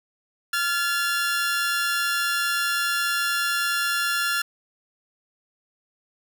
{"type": "tone pair together", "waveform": "sawtooth", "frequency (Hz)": [1389.1, 1714], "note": ["F6", "A6"], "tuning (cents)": [-10, -46], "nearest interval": "major third", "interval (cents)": 364, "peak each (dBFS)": [-20, -23], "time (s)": [0.53, 4.42], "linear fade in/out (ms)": 5, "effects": []}